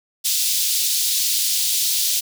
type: high-pass noise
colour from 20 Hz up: pink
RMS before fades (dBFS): -20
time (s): 0.24-2.21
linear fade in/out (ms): 20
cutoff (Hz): 3600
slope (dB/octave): 24
effects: none